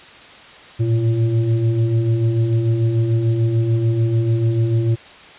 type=tone with frequency modulation; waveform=sine; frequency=116.4 Hz; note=A#2; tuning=2 cents flat; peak=-14 dBFS; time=0.79-4.96 s; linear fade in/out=20 ms; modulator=226 Hz; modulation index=0.73; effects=white hiss -41 dBFS RMS until 5.38 s + resampled to 8000 Hz